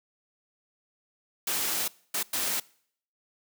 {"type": "noise bursts at uneven times", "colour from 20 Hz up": "white", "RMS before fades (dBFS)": -29, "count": 3, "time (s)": [[1.47, 1.88], [2.14, 2.23], [2.33, 2.6]], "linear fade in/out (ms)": 5, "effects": ["noise-tail reverb RT60 0.6 s tail -23 dB re dry", "high-pass 150 Hz 12 dB/octave"]}